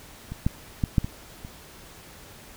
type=clicks; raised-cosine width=5 ms; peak=-21 / -9 / -10 / -6 / -17 / -24 dBFS; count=6; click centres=0.32 / 0.465 / 0.838 / 0.982 / 1.045 / 1.449 s; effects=pink hiss -47 dBFS RMS until 2.56 s